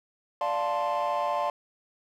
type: chord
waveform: triangle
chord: D minor seventh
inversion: none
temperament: equal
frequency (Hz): 587.3 / 698.5 / 880 / 1046.5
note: D5 / F5 / A5 / C6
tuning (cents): 0 / 0 / 0 / 0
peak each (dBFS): -28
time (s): 0.41-1.5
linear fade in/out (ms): 2
effects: tanh soft clip ceiling -19 dBFS